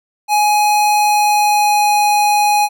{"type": "tone with pitch glide", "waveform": "square", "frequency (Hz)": [837, 831.2], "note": ["G#5", "G#5"], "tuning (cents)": [13, 1], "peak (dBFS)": -11, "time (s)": [0.28, 2.69], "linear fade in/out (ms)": 50, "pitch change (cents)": -12, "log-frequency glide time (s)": [0.95, 2.02], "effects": []}